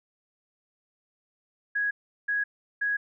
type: tone bursts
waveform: sine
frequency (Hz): 1661.2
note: G#6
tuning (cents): 0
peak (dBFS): -24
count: 3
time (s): 1.75-2.97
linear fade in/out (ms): 10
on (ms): 160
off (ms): 370
effects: none